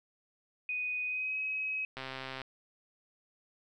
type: tone with pitch glide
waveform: sine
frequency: 2489 to 2547 Hz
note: D#7 to D#7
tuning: 0 to +40 cents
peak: -32 dBFS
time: 0.69-1.85 s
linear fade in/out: 2 ms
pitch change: +40 cents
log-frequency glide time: 1.05-1.37 s
type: click train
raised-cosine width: 0.3 ms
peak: -24 dBFS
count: 60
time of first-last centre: 1.97-2.417 s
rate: 132 Hz
effects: none